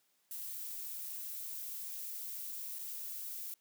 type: noise with dropouts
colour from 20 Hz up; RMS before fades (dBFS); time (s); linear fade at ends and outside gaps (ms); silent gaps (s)
violet; -43; 0.31-3.54; 1; 2.787-2.792
effects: white hiss -75 dBFS RMS until 3.6 s + high-pass 150 Hz 12 dB/octave